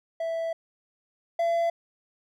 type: tone pair in turn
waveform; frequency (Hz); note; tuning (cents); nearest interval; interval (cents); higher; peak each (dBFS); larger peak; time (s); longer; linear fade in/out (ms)
triangle; 659.3 / 675.9; E5 / E5; 0 / +43; unison; 43; second; -25 / -20; second; 0.2-0.53 / 1.39-1.7; first; 5
effects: none

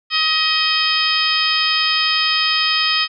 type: harmonic tone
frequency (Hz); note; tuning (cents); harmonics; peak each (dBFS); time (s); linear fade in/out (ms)
631; D#5; +24; 2 / 3 / 4 / 5 / 6 / 7 / 8; -23 / -24 / -22 / -20 / -26 / -26 / -20; 0.1-3.08; 50
effects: none

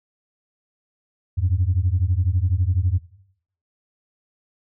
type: beating tone pair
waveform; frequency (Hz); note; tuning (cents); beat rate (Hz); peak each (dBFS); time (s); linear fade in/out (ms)
sine; 85.1 / 97.1; F2 / G2; -44 / -16; 12; -19; 1.37-2.99; 20
effects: noise-tail reverb RT60 0.7 s tail -20 dB re dry + tanh soft clip ceiling -11 dBFS

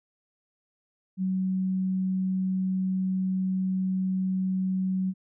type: tone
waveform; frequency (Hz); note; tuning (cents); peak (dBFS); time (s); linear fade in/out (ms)
sine; 187.7; F#3; +25; -24; 1.17-5.14; 50
effects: none

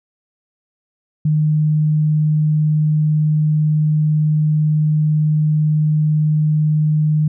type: tone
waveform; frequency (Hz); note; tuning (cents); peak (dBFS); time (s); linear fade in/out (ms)
sine; 153; D#3; -29; -12; 1.25-7.28; 5
effects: none

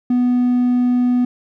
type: tone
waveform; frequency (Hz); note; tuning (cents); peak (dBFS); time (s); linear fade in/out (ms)
triangle; 246.9; B3; 0; -10; 0.1-1.25; 5
effects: tanh soft clip ceiling -6 dBFS

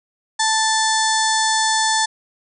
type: harmonic tone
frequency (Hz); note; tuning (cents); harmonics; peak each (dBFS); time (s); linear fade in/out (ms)
880; A5; 0; 1 / 2 / 4 / 5 / 6 / 7 / 8 / 9 / 10; -19 / -22 / -25 / -26 / -27 / -27 / -28 / -29 / -29; 0.39-2.06; 10
effects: none

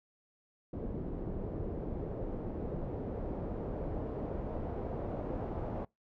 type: noise with low-pass filter sweep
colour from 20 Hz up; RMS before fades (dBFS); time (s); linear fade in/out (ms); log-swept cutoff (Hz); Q
pink; -38; 0.73-5.85; 5; 400 to 650; 1.4
effects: noise-tail reverb RT60 0.2 s tail -25 dB re dry

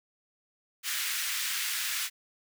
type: high-pass noise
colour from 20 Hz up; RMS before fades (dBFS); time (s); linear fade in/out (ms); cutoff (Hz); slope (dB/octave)
pink; -32; 0.83-2.1; 50; 1600; 24
effects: none

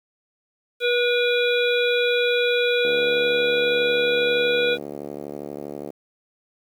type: harmonic tone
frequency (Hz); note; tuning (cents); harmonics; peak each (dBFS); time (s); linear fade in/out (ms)
485; B4; -31; 1 / 3 / 5 / 7 / 8; -19 / -26 / -26 / -28 / -30; 0.8-4.78; 50
type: click train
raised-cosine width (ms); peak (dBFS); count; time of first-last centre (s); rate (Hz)
2; -16; 222; 2.85-5.902; 72.4
effects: high-pass 300 Hz 12 dB/octave + 8-bit

